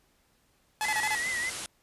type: tone bursts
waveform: sawtooth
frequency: 858 Hz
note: A5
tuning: 44 cents flat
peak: -24 dBFS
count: 5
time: 0.81-1.15 s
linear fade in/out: 0 ms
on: 44 ms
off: 30 ms
type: low-pass noise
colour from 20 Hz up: white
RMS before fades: -38 dBFS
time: 0.82-1.66 s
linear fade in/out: 0 ms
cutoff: 11000 Hz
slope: 96 dB/octave
type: tone with vibrato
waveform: sine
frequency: 1975.5 Hz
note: B6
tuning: in tune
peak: -29 dBFS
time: 0.84-1.5 s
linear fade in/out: 10 ms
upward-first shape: triangle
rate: 5 Hz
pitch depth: 88 cents each way
effects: pink hiss -68 dBFS RMS until 1.82 s + resampled to 32000 Hz